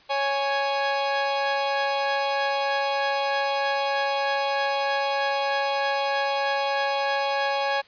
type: tone pair together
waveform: sawtooth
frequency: 554.8 / 830.6 Hz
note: C#5 / G#5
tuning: +1 / 0 cents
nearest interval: perfect fifth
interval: 699 cents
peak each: -22 / -21 dBFS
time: 0.09-7.82 s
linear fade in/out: 20 ms
effects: white hiss -54 dBFS RMS until 7.87 s + resampled to 11025 Hz